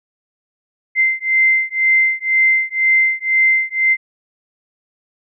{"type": "beating tone pair", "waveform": "sine", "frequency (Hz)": [2079, 2081], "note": ["C7", "C7"], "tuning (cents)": [-12, -10], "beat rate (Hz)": 2, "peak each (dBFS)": -15, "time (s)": [0.95, 3.97], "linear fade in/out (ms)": 50, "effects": []}